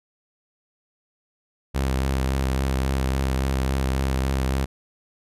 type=tone with vibrato; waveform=sawtooth; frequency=66.3 Hz; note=C2; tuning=23 cents sharp; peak=-17 dBFS; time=1.74-4.66 s; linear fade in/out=20 ms; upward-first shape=sine; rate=3.6 Hz; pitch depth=27 cents each way; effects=resampled to 32000 Hz